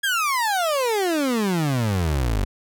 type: exponential sweep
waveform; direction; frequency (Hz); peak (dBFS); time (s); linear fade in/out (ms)
30% pulse; down; 1674 to 45.63; -17; 0.03-2.45; 10
effects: none